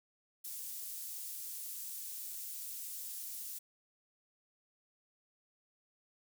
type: high-pass noise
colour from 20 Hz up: pink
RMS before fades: -44 dBFS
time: 0.44-3.59 s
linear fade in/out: 10 ms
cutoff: 10000 Hz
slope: 12 dB/octave
effects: none